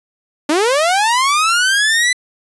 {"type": "linear sweep", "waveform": "sawtooth", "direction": "up", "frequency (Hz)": [283.6, 2012], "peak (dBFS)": -8, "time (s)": [0.49, 2.13], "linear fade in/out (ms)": 5, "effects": ["resampled to 24000 Hz"]}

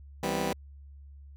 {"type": "chord", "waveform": "15% pulse", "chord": "C major seventh", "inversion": "first", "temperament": "just", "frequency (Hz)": [163.52, 196.22, 245.3, 261.6], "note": ["E3", "G3", "B3", "C4"], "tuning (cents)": [-14, 2, -12, 0], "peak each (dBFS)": [-28, -26, -30, -31], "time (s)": [0.23, 0.53], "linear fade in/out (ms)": 2, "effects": ["added 70 Hz sine -46 dBFS peak until 1.36 s"]}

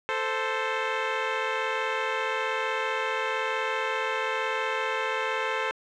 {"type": "tone pair together", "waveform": "10% pulse", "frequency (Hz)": [440.9, 522], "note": ["A4", "C5"], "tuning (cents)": [4, -4], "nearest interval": "minor third", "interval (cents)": 292, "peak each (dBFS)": -20, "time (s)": [0.09, 5.71], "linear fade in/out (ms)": 0, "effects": ["low-pass 3000 Hz 12 dB/octave"]}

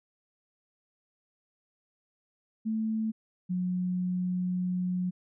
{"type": "tone pair in turn", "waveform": "sine", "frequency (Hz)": [220, 181.26], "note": ["A3", "F#3"], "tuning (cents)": [0, -35], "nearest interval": "minor third", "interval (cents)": 335, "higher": "first", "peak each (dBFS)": -27, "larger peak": "neither", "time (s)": [[2.65, 3.12], [3.49, 5.11]], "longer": "second", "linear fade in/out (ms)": 20, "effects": []}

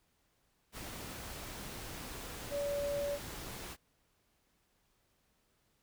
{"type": "tone in noise", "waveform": "sine", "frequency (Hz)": 572, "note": "D5", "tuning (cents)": -46, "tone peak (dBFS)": -33, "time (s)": [2.5, 3.19], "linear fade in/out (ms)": 50, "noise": "pink", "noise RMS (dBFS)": -45, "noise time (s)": [0.72, 3.77], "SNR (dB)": 9, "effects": ["pink hiss -75 dBFS RMS until 5.82 s"]}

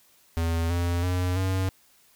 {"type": "tone with pitch steps", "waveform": "square", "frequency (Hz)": [83, 86.62, 90.41, 94.36], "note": ["E2", "F2", "F#2", "F#2"], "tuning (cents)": [12, -14, -40, 34], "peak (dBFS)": -24, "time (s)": [0.37, 1.69], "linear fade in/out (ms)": 0, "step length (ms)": 330, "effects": ["white hiss -60 dBFS RMS until 2.15 s"]}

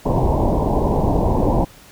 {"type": "low-pass noise", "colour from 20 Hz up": "pink", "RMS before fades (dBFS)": -17, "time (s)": [0.05, 1.65], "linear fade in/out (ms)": 10, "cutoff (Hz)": 1000, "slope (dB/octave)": 96, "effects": ["pink hiss -45 dBFS RMS until 1.91 s"]}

